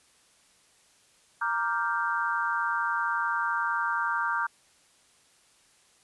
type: chord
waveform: sine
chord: G minor seventh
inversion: first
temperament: equal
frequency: 932.3 / 1174.7 / 1396.9 / 1568 Hz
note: Bb5 / D6 / F6 / G6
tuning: 0 / 0 / 0 / 0 cents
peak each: -31 dBFS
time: 1.41-4.47 s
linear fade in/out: 10 ms
effects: white hiss -62 dBFS RMS until 6.03 s + resampled to 24000 Hz